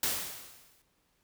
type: noise with exponential decay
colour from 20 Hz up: white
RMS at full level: -28 dBFS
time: 0.03-0.82 s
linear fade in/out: 2 ms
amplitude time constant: 170 ms
effects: pink hiss -73 dBFS RMS until 1.23 s